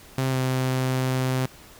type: tone with pitch glide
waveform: sawtooth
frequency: 131.9 to 129.63 Hz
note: C3 to C3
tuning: +14 to -16 cents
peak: -18 dBFS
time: 0.18-1.46 s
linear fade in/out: 2 ms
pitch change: -30 cents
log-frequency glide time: 0.3-0.36 s
effects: pink hiss -48 dBFS RMS until 1.79 s